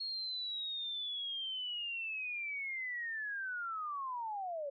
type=linear sweep; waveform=sine; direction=down; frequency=4297 to 546 Hz; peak=-37 dBFS; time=0-4.7 s; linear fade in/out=10 ms; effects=none